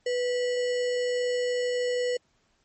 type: tone with sample-and-hold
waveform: sine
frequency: 493.9 Hz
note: B4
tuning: in tune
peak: -24 dBFS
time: 0.06-2.17 s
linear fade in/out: 5 ms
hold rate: 2450 Hz
effects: pink hiss -69 dBFS RMS until 2.64 s + MP3 32 kbps